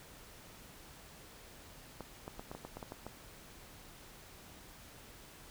clicks, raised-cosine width 1 ms, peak -29 dBFS, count 10, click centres 2.007 / 2.279 / 2.395 / 2.515 / 2.55 / 2.65 / 2.77 / 2.828 / 2.921 / 3.066 s, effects pink hiss -55 dBFS RMS until 5.5 s

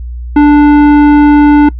sine tone with tanh clipping, 293.7 Hz, D4, in tune, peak -3 dBFS, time 0.36-1.69 s, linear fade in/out 5 ms, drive 13 dB, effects noise-tail reverb RT60 0.1 s tail -23 dB re dry + added 60 Hz sine -18 dBFS peak until 1.79 s

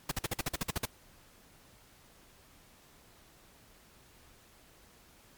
pink noise bursts, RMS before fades -32 dBFS, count 11, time 0.09-0.855 s, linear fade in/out 5 ms, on 25 ms, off 49 ms, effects pink hiss -60 dBFS RMS until 5.37 s + MP3 96 kbps

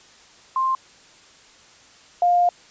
sine tone pair in turn, 1052 / 705.5 Hz, C6 / F5, +9 / +17 cents, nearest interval perfect fifth, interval 692 cents, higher first, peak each -18 / -14 dBFS, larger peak second, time 0.56-0.75 / 2.22-2.49 s, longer second, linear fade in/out 2 ms, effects white hiss -50 dBFS RMS until 2.7 s + resampled to 16000 Hz

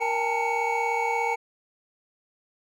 triangle tone cluster, 467.5 / 803 / 876 / 913 / 2233 Hz, A#4 / G5 / A5 / A#5 / C#7, +5 / +41 / -8 / -36 / +12 cents, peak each -28 dBFS, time 0-1.36 s, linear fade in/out 20 ms, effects none

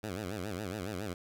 10% pulse tone with vibrato, 98 Hz, G2, in tune, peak -28 dBFS, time 0.03-1.14 s, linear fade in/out 5 ms, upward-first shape sine, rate 7.2 Hz, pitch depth 200 cents each way, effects none

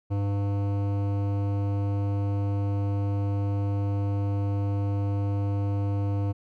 sine tone with hard clipping, 100.3 Hz, G2, 40 cents sharp, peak -26 dBFS, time 0.1-6.33 s, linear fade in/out 20 ms, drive 15 dB, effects none

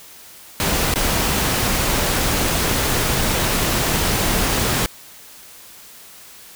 pink noise with dropouts, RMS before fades -19 dBFS, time 0.6-4.86 s, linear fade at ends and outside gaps 0 ms, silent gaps 0.939-0.958 s, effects white hiss -42 dBFS RMS until 6.55 s

